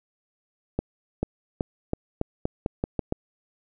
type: accelerating click train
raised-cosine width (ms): 2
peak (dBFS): -11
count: 10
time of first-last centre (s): 0.79-3.124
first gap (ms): 440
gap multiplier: 0.86
effects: none